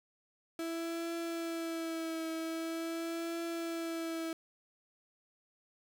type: tone with vibrato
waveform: 35% pulse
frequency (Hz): 329.6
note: E4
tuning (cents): 0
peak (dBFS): -34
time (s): 0.59-4.33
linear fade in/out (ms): 2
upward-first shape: triangle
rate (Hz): 0.44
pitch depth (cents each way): 33
effects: none